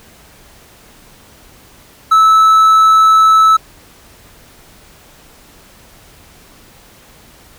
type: tone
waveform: triangle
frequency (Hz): 1306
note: E6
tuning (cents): -17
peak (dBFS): -3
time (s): 2.11-3.57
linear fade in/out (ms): 10
effects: pink hiss -43 dBFS RMS until 7.58 s